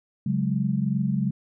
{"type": "chord", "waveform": "sine", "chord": "C# suspended fourth", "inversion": "none", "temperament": "equal", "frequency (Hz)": [138.59, 185, 207.7], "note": ["C#3", "F#3", "G#3"], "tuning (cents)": [0, 0, 0], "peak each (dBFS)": -26, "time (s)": [0.26, 1.31], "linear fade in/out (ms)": 5, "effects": []}